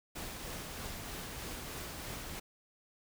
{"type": "noise with tremolo", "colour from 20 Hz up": "pink", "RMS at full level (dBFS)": -42, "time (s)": [0.15, 2.4], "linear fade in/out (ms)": 10, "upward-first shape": "triangle", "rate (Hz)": 3.2, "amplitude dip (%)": 25, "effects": []}